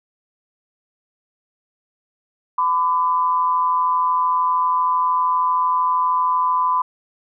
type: tone pair together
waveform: sine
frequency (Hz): 1008 / 1180.9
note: B5 / D6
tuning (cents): +35 / +9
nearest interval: minor third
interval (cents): 274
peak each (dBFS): -16 / -23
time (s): 2.58-6.82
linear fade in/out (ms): 5
effects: none